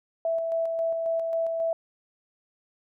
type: tone with tremolo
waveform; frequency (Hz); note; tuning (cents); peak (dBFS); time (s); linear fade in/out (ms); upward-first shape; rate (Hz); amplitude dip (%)
sine; 659.3; E5; 0; -23; 0.25-1.73; 2; square; 3.7; 30
effects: none